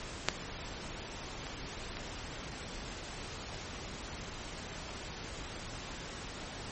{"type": "clicks", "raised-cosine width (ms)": 0.2, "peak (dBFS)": [-7, -24, -23, -27, -26], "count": 5, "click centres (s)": [0.286, 1.468, 1.97, 3.544, 4.892], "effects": ["pink hiss -43 dBFS RMS until 6.71 s", "MP3 32 kbps"]}